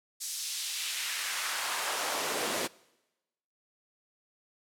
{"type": "noise with high-pass filter sweep", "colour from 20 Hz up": "pink", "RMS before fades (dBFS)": -33, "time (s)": [0.2, 2.68], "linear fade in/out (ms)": 20, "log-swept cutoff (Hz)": [6200, 290], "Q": 1.1, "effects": ["noise-tail reverb RT60 1.0 s tail -23 dB re dry", "low-pass 12000 Hz 12 dB/octave"]}